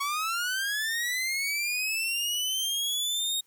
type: linear sweep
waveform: sawtooth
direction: up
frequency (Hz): 1106 to 3751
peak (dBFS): -24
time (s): 0-3.41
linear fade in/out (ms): 10
effects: white hiss -67 dBFS RMS until 3.46 s